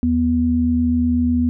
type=tone pair together; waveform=sine; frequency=78.94 / 244.9 Hz; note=D#2 / B3; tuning=+26 / -14 cents; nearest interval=octave + minor sixth; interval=1960 cents; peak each=-21 / -15 dBFS; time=0.03-1.49 s; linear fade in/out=0 ms; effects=none